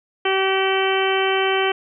harmonic tone, 384.1 Hz, G4, 35 cents flat, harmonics 1 / 2 / 3 / 4 / 5 / 6 / 7 / 8, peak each -20 / -24 / -27 / -27 / -29 / -27 / -29 / -26 dBFS, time 0.25-1.72 s, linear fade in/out 5 ms, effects none

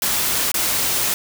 white noise with dropouts, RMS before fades -20 dBFS, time 0.02-1.14 s, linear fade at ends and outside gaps 1 ms, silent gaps 0.517-0.542 s, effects none

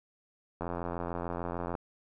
click train, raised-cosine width 1 ms, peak -21 dBFS, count 100, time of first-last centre 0.61-1.752 s, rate 86.7 Hz, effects none

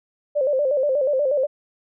sine tone with vibrato, 554.4 Hz, C#5, in tune, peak -17 dBFS, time 0.35-1.47 s, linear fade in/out 20 ms, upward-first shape square, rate 8.3 Hz, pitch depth 100 cents each way, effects none

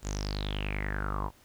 sawtooth tone with low-pass filter sweep, 50.3 Hz, G1, 45 cents sharp, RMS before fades -33 dBFS, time 0.02-1.31 s, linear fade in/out 50 ms, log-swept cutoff 7400 to 920 Hz, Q 9.6, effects pink hiss -60 dBFS RMS until 1.44 s

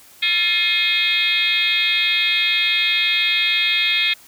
sine tone with frequency modulation, 2898 Hz, F#7, 37 cents flat, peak -15 dBFS, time 0.22-4.14 s, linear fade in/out 10 ms, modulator 383 Hz, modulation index 2.5, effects white hiss -47 dBFS RMS until 4.27 s

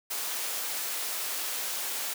white high-pass noise, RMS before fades -33 dBFS, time 0.1-2.14 s, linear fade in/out 10 ms, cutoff 400 Hz, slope 12 dB/octave, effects none

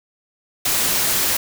white noise, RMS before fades -19 dBFS, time 0.65-1.37 s, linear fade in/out 5 ms, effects none

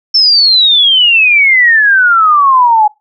sine exponential sweep, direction down, 5380 to 830.6 Hz, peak -4 dBFS, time 0.14-2.88 s, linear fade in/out 10 ms, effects noise-tail reverb RT60 0.2 s tail -22 dB re dry

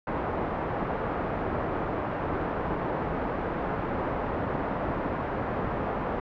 white low-pass noise, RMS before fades -30 dBFS, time 0.07-6.2 s, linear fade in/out 2 ms, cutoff 880 Hz, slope 12 dB/octave, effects low-pass 2000 Hz 12 dB/octave

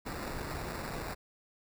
pink noise with sample-and-hold, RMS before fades -39 dBFS, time 0.05-1.15 s, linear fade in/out 20 ms, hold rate 3150 Hz, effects none

